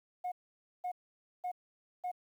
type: tone bursts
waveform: sine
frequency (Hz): 723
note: F#5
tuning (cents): -40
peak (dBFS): -32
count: 4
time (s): 0.24-2.116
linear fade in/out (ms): 10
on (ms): 79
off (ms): 520
effects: tanh soft clip ceiling -32 dBFS + 11-bit